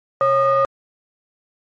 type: ring-modulated tone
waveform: triangle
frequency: 337.7 Hz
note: E4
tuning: 42 cents sharp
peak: -8 dBFS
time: 0.21-0.65 s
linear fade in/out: 0 ms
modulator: 885 Hz
effects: MP3 32 kbps